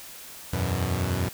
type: chord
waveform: sawtooth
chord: E suspended second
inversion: none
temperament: equal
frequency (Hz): 82.41 / 92.5 / 123.47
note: E2 / F#2 / B2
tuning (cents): 0 / 0 / 0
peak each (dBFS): -26 / -23 / -26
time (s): 0.53-1.29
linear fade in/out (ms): 5
effects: white hiss -43 dBFS RMS until 1.33 s